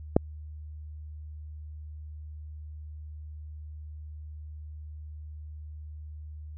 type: click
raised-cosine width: 2 ms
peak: -5 dBFS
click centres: 0.165 s
effects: added 76 Hz sine -39 dBFS peak until 6.57 s